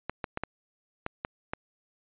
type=clicks; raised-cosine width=0.5 ms; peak=-16 dBFS; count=7; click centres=0.096 / 0.242 / 0.374 / 0.436 / 1.064 / 1.249 / 1.535 s; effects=resampled to 8000 Hz